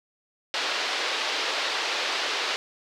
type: band-pass noise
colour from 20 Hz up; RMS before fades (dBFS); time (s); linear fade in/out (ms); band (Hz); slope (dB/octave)
white; -28; 0.54-2.56; 0; 370 to 4500; 24
effects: none